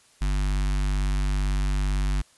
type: tone with notch filter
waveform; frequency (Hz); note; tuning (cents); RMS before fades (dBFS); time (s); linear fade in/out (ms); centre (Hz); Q
square; 48.92; G1; -3; -24; 0.21-2.22; 10; 500; 0.64
effects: white hiss -58 dBFS RMS until 2.37 s + resampled to 24000 Hz